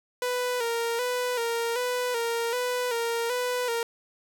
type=tone with vibrato; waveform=sawtooth; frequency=480 Hz; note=B4; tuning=49 cents flat; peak=-22 dBFS; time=0.22-3.83 s; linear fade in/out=2 ms; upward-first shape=square; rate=1.3 Hz; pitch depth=56 cents each way; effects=none